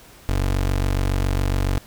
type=tone; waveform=25% pulse; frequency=47.21 Hz; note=F#1; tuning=36 cents sharp; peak=-15 dBFS; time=0.29-1.78 s; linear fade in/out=0 ms; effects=pink hiss -47 dBFS RMS until 1.86 s